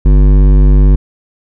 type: tone with hard clipping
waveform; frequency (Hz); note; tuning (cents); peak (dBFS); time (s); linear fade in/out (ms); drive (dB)
sine; 49; G1; 0; -5; 0.05-0.96; 10; 13
effects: none